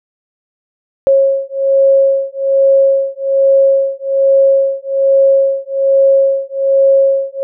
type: beating tone pair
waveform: sine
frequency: 544 / 545.2 Hz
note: C#5 / C#5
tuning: -33 / -29 cents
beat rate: 1.2 Hz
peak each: -11 dBFS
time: 1.07-7.43 s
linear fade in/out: 0 ms
effects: none